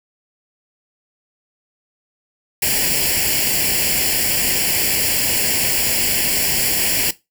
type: noise with comb filter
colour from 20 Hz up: white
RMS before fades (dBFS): -18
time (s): 2.62-7.11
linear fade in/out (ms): 5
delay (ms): 0.4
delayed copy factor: +0.8
effects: noise-tail reverb RT60 0.2 s tail -17 dB re dry